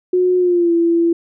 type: tone with pitch glide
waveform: sine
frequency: 363.6 to 337.3 Hz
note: F#4 to E4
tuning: -30 to +40 cents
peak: -11 dBFS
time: 0.13-1.13 s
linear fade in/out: 5 ms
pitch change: -130 cents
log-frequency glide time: 0.38-0.73 s
effects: none